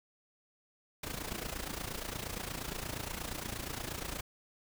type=noise with amplitude modulation; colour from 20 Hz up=pink; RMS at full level=-37 dBFS; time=1.03-4.21 s; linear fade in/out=5 ms; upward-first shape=sine; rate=28.5 Hz; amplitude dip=75%; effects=none